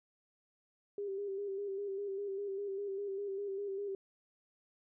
sine tone with vibrato, 397.2 Hz, G4, 23 cents sharp, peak -36 dBFS, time 0.98-3.95 s, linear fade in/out 2 ms, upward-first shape square, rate 5 Hz, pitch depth 37 cents each way, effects none

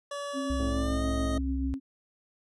25% pulse tone with pitch glide, 571 to 622.7 Hz, D5 to D#5, -49 to +1 cents, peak -30 dBFS, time 0.11-1.38 s, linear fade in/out 5 ms, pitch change +150 cents, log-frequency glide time 0.67-1.05 s
sine tone with tremolo, 269.2 Hz, C4, 49 cents sharp, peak -29 dBFS, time 0.33-1.8 s, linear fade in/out 50 ms, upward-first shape sine, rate 7 Hz, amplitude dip 30%
sine tone with vibrato, 65.41 Hz, C2, in tune, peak -29 dBFS, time 0.5-1.74 s, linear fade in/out 0 ms, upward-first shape square, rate 19 Hz, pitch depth 54 cents each way
click train, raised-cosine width 2 ms, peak -26 dBFS, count 86, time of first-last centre 0.6-1.38 s, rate 109 Hz
effects resampled to 24000 Hz

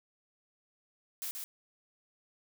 blue noise with echo, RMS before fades -38 dBFS, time 1.22-1.31 s, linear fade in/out 0 ms, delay 130 ms, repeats 1, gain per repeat -3 dB, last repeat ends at 1.44 s, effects none

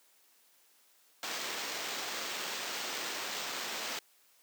violet noise with sample-and-hold, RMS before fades -38 dBFS, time 1.23-3.99 s, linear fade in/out 2 ms, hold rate 11025 Hz, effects white hiss -66 dBFS RMS until 4.42 s + high-pass 300 Hz 12 dB/octave

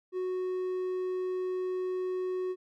triangle tone, 368.6 Hz, F#4, 7 cents flat, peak -28 dBFS, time 0.12-2.56 s, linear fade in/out 50 ms, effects none

